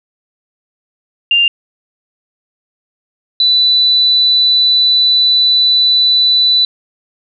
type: tone pair in turn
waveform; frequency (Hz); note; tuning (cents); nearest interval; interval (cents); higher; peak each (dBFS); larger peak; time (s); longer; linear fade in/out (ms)
sine; 2794 / 3980; F7 / B7; 0 / +13; tritone; 613; second; -7; neither; 1.31-1.48 / 3.4-6.65; second; 2
effects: none